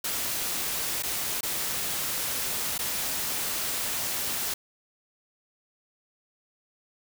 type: noise with dropouts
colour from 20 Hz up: white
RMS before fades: -30 dBFS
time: 0.04-4.54 s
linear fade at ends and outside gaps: 5 ms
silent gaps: 1.025-1.033 / 1.408-1.43 / 2.78-2.789 s
effects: none